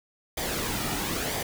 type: noise with flanger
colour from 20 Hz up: pink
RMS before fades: -30 dBFS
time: 0.37-1.43 s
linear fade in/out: 5 ms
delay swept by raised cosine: 0.72 to 1.92 ms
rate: 1 Hz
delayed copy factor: -0.5
effects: none